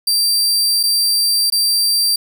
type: tone with dropouts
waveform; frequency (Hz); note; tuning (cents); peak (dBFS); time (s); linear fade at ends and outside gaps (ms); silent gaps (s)
sawtooth; 4699; D8; 0; -10; 0.07-2.16; 5; 0.831-0.835 / 1.501-1.522
effects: none